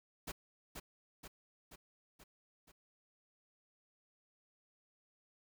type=noise with echo; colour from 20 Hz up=pink; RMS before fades=-43 dBFS; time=0.27-0.32 s; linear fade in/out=10 ms; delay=480 ms; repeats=5; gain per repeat=-4 dB; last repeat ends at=2.72 s; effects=none